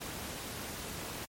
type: noise with amplitude modulation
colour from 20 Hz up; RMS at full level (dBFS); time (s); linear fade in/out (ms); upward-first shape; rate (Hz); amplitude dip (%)
pink; -38; 0-1.26; 20; sine; 263; 60
effects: high-pass 60 Hz 12 dB/octave + MP3 64 kbps